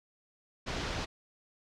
pink low-pass noise, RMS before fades -36 dBFS, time 0.66-1.06 s, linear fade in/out 20 ms, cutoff 5700 Hz, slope 24 dB/octave, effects none

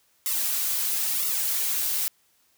blue noise with flanger, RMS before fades -26 dBFS, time 0.26-2.08 s, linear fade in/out 0 ms, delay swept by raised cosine 1.2 to 5.6 ms, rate 1 Hz, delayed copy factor -0.95, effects white hiss -65 dBFS RMS until 2.57 s

